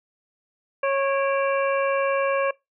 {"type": "harmonic tone with a mistuned harmonic", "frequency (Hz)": 549, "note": "C#5", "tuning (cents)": -17, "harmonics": [1, 2, 3, 4, 5], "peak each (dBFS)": [-21, -27, -31, -33, -35], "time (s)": [0.83, 2.51], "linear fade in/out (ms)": 5, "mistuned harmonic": 4, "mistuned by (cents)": 110, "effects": ["noise-tail reverb RT60 0.2 s tail -23 dB re dry"]}